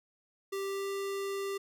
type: tone with pitch glide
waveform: square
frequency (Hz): 392 to 394.5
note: G4 to G4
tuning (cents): 0 to +11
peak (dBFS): -34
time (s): 0.52-1.58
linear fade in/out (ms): 10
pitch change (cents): +11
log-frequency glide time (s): 0.65-0.89
effects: none